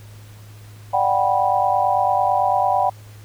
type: chord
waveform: sine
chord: G major seventh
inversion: second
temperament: just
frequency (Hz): 588 / 735 / 784 / 980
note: D5 / F#5 / G5 / B5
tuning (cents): +2 / -12 / 0 / -14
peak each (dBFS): -24 / -20 / -19 / -22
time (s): 0.93-2.9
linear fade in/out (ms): 10
effects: added 105 Hz sine -39 dBFS peak until 3.24 s + pink hiss -49 dBFS RMS until 3.24 s